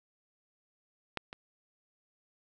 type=clicks; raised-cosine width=0.3 ms; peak=-17 / -26 dBFS; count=2; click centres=1.173 / 1.329 s; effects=none